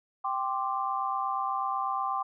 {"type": "chord", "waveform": "sine", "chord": "G suspended fourth", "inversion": "none", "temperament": "equal", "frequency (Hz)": [784, 1046.5, 1174.7], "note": ["G5", "C6", "D6"], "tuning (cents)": [0, 0, 0], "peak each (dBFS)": -32, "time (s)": [0.24, 2.23], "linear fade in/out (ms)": 10, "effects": []}